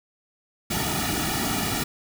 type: noise with comb filter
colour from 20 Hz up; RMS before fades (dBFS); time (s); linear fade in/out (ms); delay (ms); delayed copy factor
pink; -26; 0.7-1.84; 10; 1.9; -1
effects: none